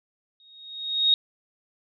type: tone with exponential growth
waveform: sine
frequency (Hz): 3744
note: A#7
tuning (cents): +7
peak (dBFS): -14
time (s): 0.4-1.14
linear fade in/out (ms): 1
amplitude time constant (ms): 160
effects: none